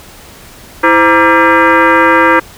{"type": "tone with frequency modulation", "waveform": "sine", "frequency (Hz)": 329.6, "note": "E4", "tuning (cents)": 0, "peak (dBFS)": -4, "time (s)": [0.83, 2.4], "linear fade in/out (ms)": 10, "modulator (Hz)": 423, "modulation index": 3.9, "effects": ["pink hiss -35 dBFS RMS until 2.57 s"]}